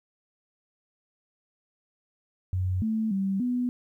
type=tone with pitch steps; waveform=sine; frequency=92.4 / 220.2 / 193.9 / 247 Hz; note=F#2 / A3 / G3 / B3; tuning=-2 / +2 / -19 / 0 cents; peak=-24 dBFS; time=2.53-3.69 s; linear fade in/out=0 ms; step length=290 ms; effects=11-bit